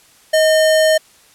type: tone with sample-and-hold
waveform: sine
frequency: 630 Hz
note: D#5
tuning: 21 cents sharp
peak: -9 dBFS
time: 0.33-0.98 s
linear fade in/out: 10 ms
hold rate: 2450 Hz
effects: white hiss -49 dBFS RMS until 1.34 s + low-pass 11000 Hz 12 dB/octave